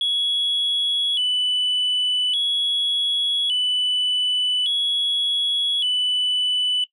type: tone with vibrato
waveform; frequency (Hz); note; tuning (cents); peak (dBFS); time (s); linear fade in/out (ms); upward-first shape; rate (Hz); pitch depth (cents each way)
sine; 3164; G7; +15; -17; 0.01-6.84; 2; square; 0.43; 100
effects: noise-tail reverb RT60 0.1 s tail -18 dB re dry + tanh soft clip ceiling -16 dBFS